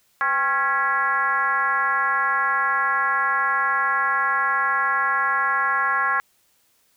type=tone with frequency modulation; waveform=sine; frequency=1376 Hz; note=F6; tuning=26 cents flat; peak=-18 dBFS; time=0.21-6.2 s; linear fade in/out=0 ms; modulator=289 Hz; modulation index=1.6; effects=white hiss -63 dBFS RMS until 6.96 s